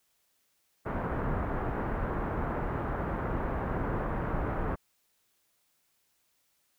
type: low-pass noise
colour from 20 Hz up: pink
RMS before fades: -32 dBFS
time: 0.85-4.76 s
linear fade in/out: 20 ms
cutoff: 1500 Hz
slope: 24 dB/octave
effects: white hiss -73 dBFS RMS until 6.78 s